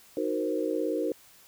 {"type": "chord", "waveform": "sine", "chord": "C half-diminished seventh", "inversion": "first", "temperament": "equal", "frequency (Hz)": [311.1, 370, 466.2, 523.3], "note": ["Eb4", "Gb4", "Bb4", "C5"], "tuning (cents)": [0, 0, 0, 0], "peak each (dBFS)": [-31, -33, -31, -33], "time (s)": [0.17, 1.12], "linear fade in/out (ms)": 2, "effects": ["white hiss -56 dBFS RMS until 1.47 s"]}